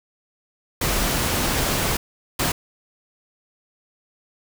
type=noise bursts at uneven times; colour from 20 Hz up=pink; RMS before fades=-22 dBFS; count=2; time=0.81-1.97 / 2.39-2.52 s; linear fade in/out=5 ms; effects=none